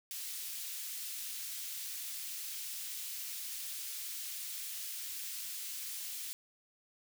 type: high-pass noise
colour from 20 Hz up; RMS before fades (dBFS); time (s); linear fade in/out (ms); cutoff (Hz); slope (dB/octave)
white; -42; 0.11-6.33; 0; 2700; 12
effects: none